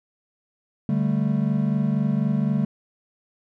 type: chord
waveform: triangle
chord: D suspended fourth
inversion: none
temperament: equal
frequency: 146.83 / 196 / 220 Hz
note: D3 / G3 / A3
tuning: 0 / 0 / 0 cents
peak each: -22 dBFS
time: 0.89-2.65 s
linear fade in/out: 2 ms
effects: none